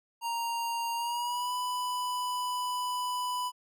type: tone with pitch glide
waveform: square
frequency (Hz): 932.3 to 993.5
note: A#5 to B5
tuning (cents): 0 to +10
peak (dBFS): -31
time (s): 0.21-3.52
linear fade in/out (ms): 50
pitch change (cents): +110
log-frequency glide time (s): 0.95-1.53
effects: none